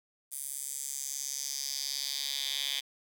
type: tone with high-pass filter sweep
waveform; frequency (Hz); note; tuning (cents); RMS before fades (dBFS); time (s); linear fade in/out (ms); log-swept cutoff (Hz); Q
10% pulse; 138.59; C#3; 0; -36; 0.31-2.81; 20; 9600 to 3200; 2.9
effects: none